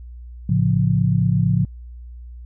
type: chord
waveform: sine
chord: A augmented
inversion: none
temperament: equal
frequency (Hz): 110 / 138.59 / 174.61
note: A2 / C#3 / E#3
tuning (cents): 0 / 0 / 0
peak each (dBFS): -19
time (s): 0.49-1.65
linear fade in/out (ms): 5
effects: added 60 Hz sine -34 dBFS peak until 2.45 s